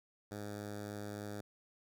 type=tone with notch filter; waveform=10% pulse; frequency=103.5 Hz; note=G#2; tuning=5 cents flat; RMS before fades=-44 dBFS; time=0.31-1.41 s; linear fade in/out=5 ms; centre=2700 Hz; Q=1.5; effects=none